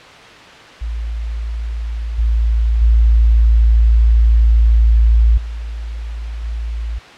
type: tone with level steps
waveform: sine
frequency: 56.3 Hz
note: A1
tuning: 40 cents sharp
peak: -19 / -11 / -7 / -22 / -19 dBFS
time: 0.81-6.99 s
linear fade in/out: 10 ms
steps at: 2.18 / 2.81 / 5.37 / 6.43 s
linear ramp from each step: 10 ms
effects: white hiss -37 dBFS RMS until 7.17 s + low-pass 3000 Hz 12 dB/octave